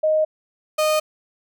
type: tone pair in turn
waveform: sine / 35% pulse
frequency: 622.3 / 616.6 Hz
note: D#5 / D#5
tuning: 0 / -16 cents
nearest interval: unison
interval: 16 cents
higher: first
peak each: -15 dBFS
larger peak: neither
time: 0.03-0.25 / 0.78-1 s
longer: neither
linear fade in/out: 10 ms
effects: none